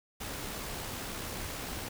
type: noise with amplitude modulation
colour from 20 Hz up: pink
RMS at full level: -38 dBFS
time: 0.2-1.89 s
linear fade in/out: 10 ms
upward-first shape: sine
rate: 66.8 Hz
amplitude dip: 25%
effects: none